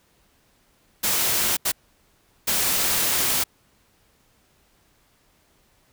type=noise bursts at uneven times; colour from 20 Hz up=white; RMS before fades=-22 dBFS; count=3; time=1.03-1.57 / 1.65-1.72 / 2.47-3.44 s; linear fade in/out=10 ms; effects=pink hiss -62 dBFS RMS until 5.92 s